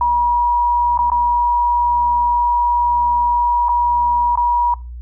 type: tone with dropouts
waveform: sine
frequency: 961 Hz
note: B5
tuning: 48 cents flat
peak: -12 dBFS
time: 0.01-4.74 s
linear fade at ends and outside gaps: 2 ms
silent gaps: 0.976-0.989 / 1.101-1.117 / 3.685-3.691 / 4.356-4.374 s
effects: noise-tail reverb RT60 0.3 s tail -22 dB re dry + added 60 Hz sine -28 dBFS peak until 5.01 s